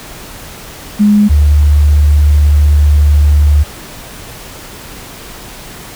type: tone pair in turn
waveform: sine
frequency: 207.9 / 73.7 Hz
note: G#3 / D2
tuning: +2 / +7 cents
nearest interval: octave + tritone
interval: 1795 cents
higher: first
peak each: -4 dBFS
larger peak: neither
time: 0.99-1.29 / 1.29-3.64 s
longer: second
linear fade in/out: 20 ms
effects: pink hiss -30 dBFS RMS until 5.95 s